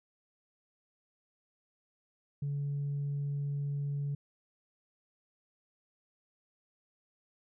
sine tone, 142.5 Hz, C#3, 48 cents sharp, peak -30 dBFS, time 2.42-4.15 s, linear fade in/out 5 ms, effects tanh soft clip ceiling -29 dBFS

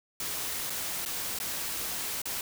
white noise with dropouts, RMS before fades -34 dBFS, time 0.2-2.41 s, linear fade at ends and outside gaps 2 ms, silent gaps 0.698-0.702 / 1.052-1.059 / 1.388-1.4 / 2.218-2.255 s, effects none

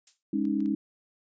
violet noise with exponential decay, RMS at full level -41 dBFS, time 0.07-0.23 s, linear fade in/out 2 ms, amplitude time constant 33 ms
sine chord, Ab suspended fourth, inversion none, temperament equal with one note detuned, 206.1 / 277.2 / 311.1 Hz, Ab3 / Db4 / Eb4, -13 / 0 / 0 cents, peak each -29 dBFS, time 0.33-0.75 s, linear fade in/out 5 ms
clicks, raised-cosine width 0.2 ms, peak -37 dBFS, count 3, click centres 0.453 / 0.605 / 0.659 s
effects resampled to 16000 Hz

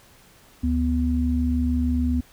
sine tone pair together, 73.42 / 247.3 Hz, D2 / B3, 0 / +3 cents, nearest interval octave + major sixth, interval 2103 cents, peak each -22 dBFS, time 0.63-2.21 s, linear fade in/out 10 ms, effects pink hiss -53 dBFS RMS until 2.32 s

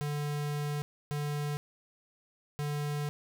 square tone bursts at uneven times, 146.83 Hz, D3, in tune, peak -32 dBFS, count 3, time 0.01-0.82 / 1.11-1.57 / 2.59-3.09 s, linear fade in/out 0 ms, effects none

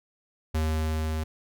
square tone with level ramp, 78.6 Hz, D#2, 18 cents sharp, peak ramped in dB -24 to -28 dBFS, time 0.54-1.24 s, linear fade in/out 10 ms, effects none

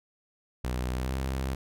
sawtooth tone with pitch glide, 62.5 to 66.1 Hz, B1 to C2, +21 to +18 cents, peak -25 dBFS, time 0.64-1.55 s, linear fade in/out 5 ms, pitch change +97 cents, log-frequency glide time 0.95-1.15 s, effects none

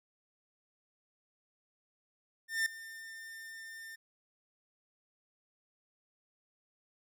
45% pulse tone with ADSR envelope, 1802 Hz, A6, 41 cents sharp, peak -27 dBFS, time 2.48-3.96 s, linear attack 180 ms, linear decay 4 ms, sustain -18 dB, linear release 14 ms, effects none

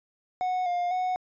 triangle tone with pitch steps, 735 / 707 / 736 Hz, F#5 / F5 / F#5, -12 / +21 / -9 cents, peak -23 dBFS, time 0.41-1.16 s, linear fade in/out 0 ms, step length 250 ms, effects resampled to 16000 Hz

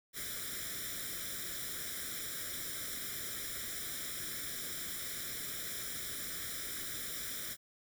white noise with comb filter, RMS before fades -41 dBFS, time 0.13-7.57 s, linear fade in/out 50 ms, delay 0.55 ms, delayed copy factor +1, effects none

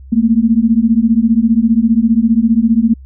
sine beating tone pair, 220 / 235 Hz, A3 / A#3, 0 / +14 cents, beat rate 15 Hz, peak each -11 dBFS, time 0.12-2.94 s, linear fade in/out 10 ms, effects added 66 Hz sine -32 dBFS peak until 3.05 s

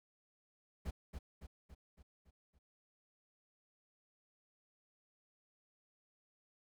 brown noise with echo, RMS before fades -41 dBFS, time 0.85-0.91 s, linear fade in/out 10 ms, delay 280 ms, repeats 6, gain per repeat -5 dB, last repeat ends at 2.59 s, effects none

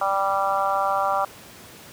harmonic tone, 195.7 Hz, G3, 3 cents flat, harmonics 3 / 4 / 5 / 6 / 7, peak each -27 / -24 / -28 / -25 / -29 dBFS, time 0.01-1.25 s, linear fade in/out 5 ms, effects pink hiss -44 dBFS RMS until 1.92 s + high-pass 100 Hz 12 dB/octave

